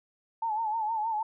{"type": "tone with vibrato", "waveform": "sine", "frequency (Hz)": 880, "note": "A5", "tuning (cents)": 0, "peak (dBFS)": -27, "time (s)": [0.42, 1.23], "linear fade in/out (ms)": 5, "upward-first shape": "sine", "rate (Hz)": 6.4, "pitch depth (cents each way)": 78, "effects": []}